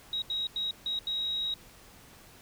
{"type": "tone bursts at uneven times", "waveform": "sine", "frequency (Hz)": 3812, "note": "A#7", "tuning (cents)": 38, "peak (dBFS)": -29, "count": 5, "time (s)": [[0.13, 0.22], [0.3, 0.47], [0.56, 0.71], [0.86, 0.99], [1.07, 1.54]], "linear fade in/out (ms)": 2, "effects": ["pink hiss -54 dBFS RMS until 2.41 s"]}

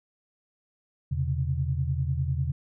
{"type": "tone cluster", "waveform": "sine", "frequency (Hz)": [82.1, 128.9, 138.9], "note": ["E2", "C3", "C#3"], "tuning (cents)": [-6, -26, 4], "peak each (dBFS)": -29, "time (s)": [1.11, 2.52], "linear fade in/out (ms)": 10, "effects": []}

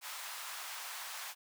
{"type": "high-pass noise", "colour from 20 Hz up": "pink", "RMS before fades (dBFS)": -44, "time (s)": [0.01, 1.35], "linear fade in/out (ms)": 50, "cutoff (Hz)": 840, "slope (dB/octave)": 24, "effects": []}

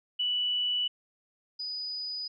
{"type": "tone pair in turn", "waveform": "sine", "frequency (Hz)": [2960, 4965], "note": ["F#7", "D#8"], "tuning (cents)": [0, -5], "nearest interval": "major sixth", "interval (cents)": 895, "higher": "second", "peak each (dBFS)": [-26, -33], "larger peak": "first", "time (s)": [[0.19, 0.88], [1.59, 2.28]], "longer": "neither", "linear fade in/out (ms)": 10, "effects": []}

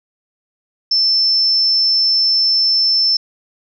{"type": "tone", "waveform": "sine", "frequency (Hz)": 5310, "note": "E8", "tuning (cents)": 12, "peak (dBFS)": -11, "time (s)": [0.91, 3.17], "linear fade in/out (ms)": 5, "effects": []}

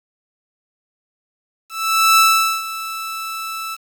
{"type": "tone with ADSR envelope", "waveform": "sawtooth", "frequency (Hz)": 1318.5, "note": "E6", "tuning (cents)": 0, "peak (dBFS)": -5, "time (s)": [1.69, 3.77], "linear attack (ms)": 490, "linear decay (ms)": 440, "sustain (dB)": -16, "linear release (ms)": 34, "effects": ["7-bit"]}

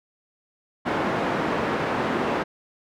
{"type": "band-pass noise", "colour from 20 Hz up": "pink", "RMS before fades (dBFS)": -25, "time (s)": [0.85, 2.44], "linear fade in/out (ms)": 20, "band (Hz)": [210, 1600], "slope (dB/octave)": 12, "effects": []}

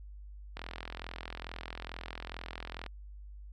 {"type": "click train", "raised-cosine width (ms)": 0.3, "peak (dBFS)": -24, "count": 98, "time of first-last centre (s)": [0.57, 2.863], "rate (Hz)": 42.3, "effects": ["added 50 Hz sine -45 dBFS peak until 3.52 s"]}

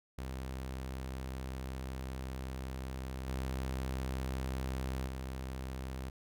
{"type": "tone with level steps", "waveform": "sawtooth", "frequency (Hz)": 65.3, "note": "C2", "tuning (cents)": -3, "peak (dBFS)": [-35, -31, -35], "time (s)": [0.18, 6.1], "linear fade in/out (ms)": 5, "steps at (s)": [3.27, 5.06], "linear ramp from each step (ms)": 20, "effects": []}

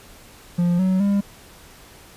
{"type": "tone with pitch steps", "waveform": "triangle", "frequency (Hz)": [174.61, 187.14, 200.6], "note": ["F3", "F#3", "G3"], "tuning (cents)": [0, 20, 40], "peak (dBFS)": -14, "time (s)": [0.58, 1.21], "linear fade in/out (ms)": 10, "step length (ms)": 210, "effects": ["pink hiss -46 dBFS RMS until 2.16 s", "resampled to 32000 Hz"]}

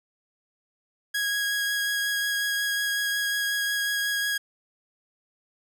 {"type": "tone with vibrato", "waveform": "sawtooth", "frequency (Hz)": 1651, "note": "G#6", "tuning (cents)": -11, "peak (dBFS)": -21, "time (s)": [1.14, 4.38], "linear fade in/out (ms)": 10, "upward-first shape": "triangle", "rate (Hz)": 5.5, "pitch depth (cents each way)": 12, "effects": []}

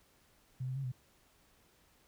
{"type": "tone with pitch steps", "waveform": "sine", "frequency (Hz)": [128.6, 129.8, 136.8, 126.6], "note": ["C3", "C3", "C#3", "B2"], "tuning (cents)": [-30, -13, -23, 43], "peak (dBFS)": -35, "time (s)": [0.6, 0.92], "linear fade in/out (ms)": 10, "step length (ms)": 80, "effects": ["pink hiss -68 dBFS RMS until 2.07 s"]}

